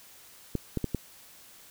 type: clicks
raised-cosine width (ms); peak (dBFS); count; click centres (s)
3; -15; 4; 0.553 / 0.773 / 0.843 / 0.947
effects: white hiss -53 dBFS RMS until 1.7 s